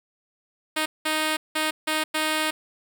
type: tone bursts at uneven times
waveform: 5% pulse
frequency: 311.1 Hz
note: D#4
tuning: in tune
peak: -11 dBFS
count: 5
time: 0.76-0.86 / 1.05-1.37 / 1.55-1.71 / 1.87-2.04 / 2.14-2.51 s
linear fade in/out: 10 ms
effects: none